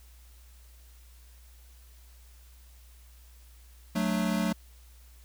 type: chord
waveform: square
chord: D major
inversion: first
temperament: equal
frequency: 185 / 220 / 293.7 Hz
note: F#3 / A3 / D4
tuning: 0 / 0 / 0 cents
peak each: -30 / -30 / -36 dBFS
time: 3.95-4.53 s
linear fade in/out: 10 ms
effects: added 60 Hz sine -51 dBFS peak until 5.24 s + white hiss -61 dBFS RMS until 5.24 s